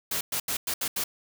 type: noise bursts at uneven times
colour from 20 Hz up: white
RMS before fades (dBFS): -29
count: 6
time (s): 0.11-0.21 / 0.32-0.4 / 0.48-0.57 / 0.67-0.74 / 0.81-0.88 / 0.96-1.04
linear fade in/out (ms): 5
effects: none